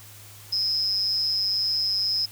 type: tone with amplitude modulation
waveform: sine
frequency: 5120 Hz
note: D#8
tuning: 49 cents sharp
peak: -18 dBFS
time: 0.52-2.26 s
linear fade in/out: 10 ms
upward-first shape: sine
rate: 198 Hz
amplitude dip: 85%
effects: added 103 Hz sine -48 dBFS peak until 2.31 s + white hiss -47 dBFS RMS until 2.31 s